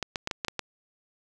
clicks, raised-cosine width 0.2 ms, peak -12 dBFS, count 7, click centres 0.027 / 0.158 / 0.274 / 0.312 / 0.448 / 0.483 / 0.593 s, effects none

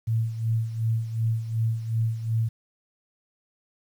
sine tone with tremolo, 113 Hz, A2, 47 cents sharp, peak -20 dBFS, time 0.07-2.49 s, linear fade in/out 10 ms, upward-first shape sine, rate 2.7 Hz, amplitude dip 70%, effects 9-bit

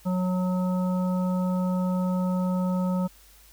harmonic tone, 183 Hz, F#3, 19 cents flat, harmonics 1 / 3 / 5 / 7, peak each -23 / -33 / -37 / -40 dBFS, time 0.05-3.08 s, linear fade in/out 20 ms, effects added 50 Hz sine -55 dBFS peak until 3.52 s + white hiss -55 dBFS RMS until 3.52 s

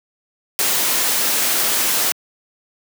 white noise, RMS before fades -18 dBFS, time 0.59-2.12 s, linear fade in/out 0 ms, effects high-pass 200 Hz 12 dB/octave

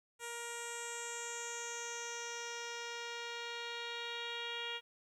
10% pulse tone with low-pass filter sweep, 470.9 Hz, A#4, 18 cents sharp, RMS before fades -43 dBFS, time 0.19-4.81 s, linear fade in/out 50 ms, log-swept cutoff 9300 to 3300 Hz, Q 4.6, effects 12-bit

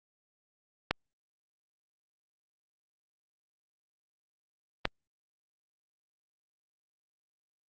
clicks, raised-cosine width 0.3 ms, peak -10 dBFS, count 2, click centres 0.91 / 4.854 s, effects Opus 48 kbps

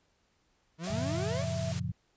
40% pulse exponential sweep, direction up, 155.56 to 622.3 Hz, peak -35 dBFS, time 0.78-1.46 s, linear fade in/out 50 ms
white noise, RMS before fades -41 dBFS, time 0.83-1.8 s, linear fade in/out 10 ms
sine tone, 659.3 Hz, E5, in tune, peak -36 dBFS, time 0.87-1.72 s, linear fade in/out 2 ms
sine chord, Gb major seventh, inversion none, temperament equal with one note detuned, 92.5 / 114.41 / 138.59 / 174.61 Hz, Gb2 / Bb2 / Db3 / F3, 0 / -32 / 0 / 0 cents, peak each -37 dBFS, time 0.9-1.92 s, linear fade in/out 5 ms
effects pink hiss -72 dBFS RMS until 2.16 s + resampled to 16000 Hz

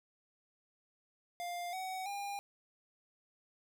square tone with pitch steps, 701 / 751.3 / 805.2 Hz, F5 / F#5 / G5, +6 / +26 / +46 cents, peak -39 dBFS, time 1.4-2.39 s, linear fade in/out 0 ms, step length 330 ms, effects none

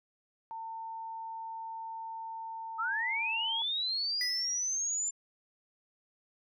sine tone, 900 Hz, A5, 39 cents sharp, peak -38 dBFS, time 0.51-3.62 s, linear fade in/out 0 ms
sine linear sweep, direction up, 1251 to 7230 Hz, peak -30 dBFS, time 2.78-5.11 s, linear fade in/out 20 ms
square tone with exponential decay, 1975.5 Hz, B6, in tune, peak -33 dBFS, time 4.21-4.72 s, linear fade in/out 1 ms, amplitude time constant 110 ms
effects none

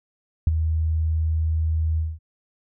sine tone with ADSR envelope, 79.7 Hz, D#2, 42 cents sharp, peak -11 dBFS, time 0.47-2.19 s, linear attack 3 ms, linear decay 23 ms, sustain -8 dB, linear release 210 ms, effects none

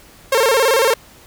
sawtooth tone with vibrato, 493.9 Hz, B4, in tune, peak -8 dBFS, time 0.32-0.94 s, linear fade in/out 5 ms, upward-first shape square, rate 18 Hz, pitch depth 150 cents each way, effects pink hiss -45 dBFS RMS until 1.26 s

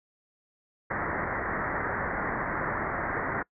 white low-pass noise, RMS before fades -31 dBFS, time 0.9-3.43 s, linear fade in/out 10 ms, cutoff 2000 Hz, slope 96 dB/octave, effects noise-tail reverb RT60 0.1 s tail -24 dB re dry

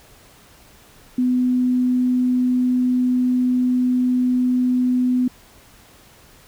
sine tone, 250.8 Hz, B3, 27 cents sharp, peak -15 dBFS, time 1.18-5.28 s, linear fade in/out 5 ms, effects pink hiss -49 dBFS RMS until 6.47 s

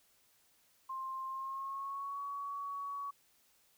sine tone with pitch glide, 1056 to 1125.3 Hz, C6 to C#6, +16 to +26 cents, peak -38 dBFS, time 0.89-3.11 s, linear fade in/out 10 ms, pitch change +110 cents, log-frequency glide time 1.26-2.21 s, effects white hiss -70 dBFS RMS until 3.77 s

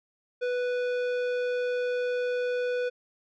sine tone with tanh clipping, 493.9 Hz, B4, in tune, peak -28 dBFS, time 0.41-2.9 s, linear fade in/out 20 ms, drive 14 dB, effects none

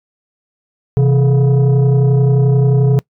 sine tone with frequency modulation, 130.81 Hz, C3, in tune, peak -6 dBFS, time 0.97-2.99 s, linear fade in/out 0 ms, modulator 293 Hz, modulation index 0.64, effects noise-tail reverb RT60 0.1 s tail -24 dB re dry + tanh soft clip ceiling -6 dBFS

